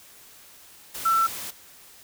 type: tone in noise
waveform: sine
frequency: 1338 Hz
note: E6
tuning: 25 cents sharp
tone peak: -18 dBFS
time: 1.05-1.27 s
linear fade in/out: 10 ms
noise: white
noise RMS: -35 dBFS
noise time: 0.94-1.51 s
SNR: +14 dB
effects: white hiss -50 dBFS RMS until 2.03 s